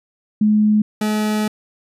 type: tone pair in turn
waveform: sine / 40% pulse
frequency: 212.2 / 213.2 Hz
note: G#3 / G#3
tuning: +38 / +46 cents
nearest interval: unison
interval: 8 cents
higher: second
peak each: -11 / -16 dBFS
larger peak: first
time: 0.41-0.82 / 1.01-1.48 s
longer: second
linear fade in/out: 5 ms
effects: resampled to 32000 Hz